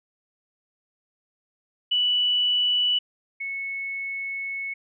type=tone pair in turn; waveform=sine; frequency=2960 / 2202 Hz; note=F#7 / C#7; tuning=0 / -12 cents; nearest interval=perfect fourth; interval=512 cents; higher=first; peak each=-19 / -28 dBFS; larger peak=first; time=1.91-2.99 / 3.4-4.74 s; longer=second; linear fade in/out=10 ms; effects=none